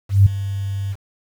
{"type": "tone with ADSR envelope", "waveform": "sine", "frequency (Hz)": 98.8, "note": "G2", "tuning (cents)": 14, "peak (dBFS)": -5, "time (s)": [0.09, 0.96], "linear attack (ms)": 170, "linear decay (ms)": 8, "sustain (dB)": -16, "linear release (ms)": 42, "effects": ["7-bit"]}